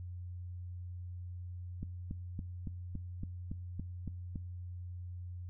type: click train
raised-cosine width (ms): 5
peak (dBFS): -26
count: 10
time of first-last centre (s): 1.83-4.358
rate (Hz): 3.56
effects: noise-tail reverb RT60 0.6 s tail -22 dB re dry + added 89 Hz sine -41 dBFS peak until 5.49 s